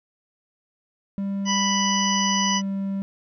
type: tone with pitch glide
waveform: triangle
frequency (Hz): 197.5 to 195.68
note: G3 to G3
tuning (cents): +13 to -3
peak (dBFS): -22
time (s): 1.18-3.02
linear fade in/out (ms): 0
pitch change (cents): -16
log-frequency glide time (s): 1.59-2.53
type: harmonic tone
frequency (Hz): 987.8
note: B5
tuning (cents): 0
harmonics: 1 / 2 / 3 / 5 / 6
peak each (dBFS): -25 / -30 / -26 / -31 / -26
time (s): 1.45-2.62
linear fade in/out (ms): 50
effects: none